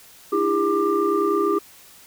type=tone cluster; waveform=sine; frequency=304.2 / 335.4 / 404.3 / 1189 Hz; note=D#4 / E4 / G#4 / D6; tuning=-39 / +30 / -46 / +21 cents; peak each=-27 / -23 / -20 / -23 dBFS; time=0.32-1.59 s; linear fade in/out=10 ms; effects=tanh soft clip ceiling -9 dBFS + white hiss -48 dBFS RMS until 2.06 s